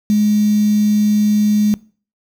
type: tone with quantisation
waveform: sine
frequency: 210 Hz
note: G#3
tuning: 19 cents sharp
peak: -10 dBFS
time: 0.1-1.74 s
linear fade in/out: 0 ms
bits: 5
effects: noise-tail reverb RT60 0.4 s tail -22 dB re dry